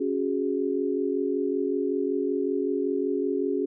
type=chord; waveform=sine; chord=C# suspended fourth; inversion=none; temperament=equal; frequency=277.2 / 370 / 415.3 Hz; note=C#4 / F#4 / G#4; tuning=0 / 0 / 0 cents; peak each=-28 dBFS; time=0-3.66 s; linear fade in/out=10 ms; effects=none